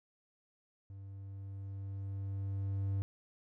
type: tone with level ramp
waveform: triangle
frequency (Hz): 98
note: G2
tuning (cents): 0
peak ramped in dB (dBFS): -44 to -29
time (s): 0.9-3.02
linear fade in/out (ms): 0
effects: none